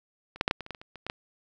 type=clicks; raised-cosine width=0.3 ms; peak=-28 / -8 / -8 / -8 / -21 / -27 / -20 / -29 / -29 / -28 / -19 / -14 dBFS; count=12; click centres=0.36 / 0.411 / 0.479 / 0.511 / 0.607 / 0.664 / 0.707 / 0.748 / 0.815 / 0.957 / 1.066 / 1.099 s; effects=none